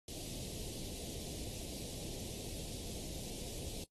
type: band-stop noise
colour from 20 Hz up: pink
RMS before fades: -45 dBFS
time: 0.08-3.84 s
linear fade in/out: 2 ms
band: 610 to 3000 Hz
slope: 24 dB/octave
effects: noise-tail reverb RT60 0.1 s tail -19 dB re dry + AAC 32 kbps